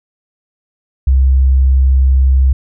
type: tone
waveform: sine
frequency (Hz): 66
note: C2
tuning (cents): +16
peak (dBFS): -6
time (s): 1.07-2.53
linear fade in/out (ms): 5
effects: none